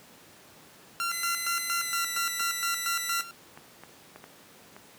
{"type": "tone with tremolo", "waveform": "sawtooth", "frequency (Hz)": 1376, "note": "F6", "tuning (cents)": -26, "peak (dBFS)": -24, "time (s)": [1, 3.31], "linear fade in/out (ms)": 0, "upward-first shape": "square", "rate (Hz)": 4.3, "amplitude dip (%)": 80}
{"type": "tone with pitch glide", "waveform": "10% pulse", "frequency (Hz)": [2030, 1977.9], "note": ["B6", "B6"], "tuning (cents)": [47, 2], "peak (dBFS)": -22, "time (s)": [1.09, 3.24], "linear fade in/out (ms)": 50, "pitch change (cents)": -45, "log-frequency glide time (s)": [1.81, 2.02]}
{"type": "clicks", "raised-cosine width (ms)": 0.5, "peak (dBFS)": -29, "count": 8, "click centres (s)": [2.173, 2.406, 3.197, 3.575, 3.836, 4.16, 4.241, 4.765]}
{"effects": ["pink hiss -53 dBFS RMS until 4.98 s", "high-pass 150 Hz 12 dB/octave"]}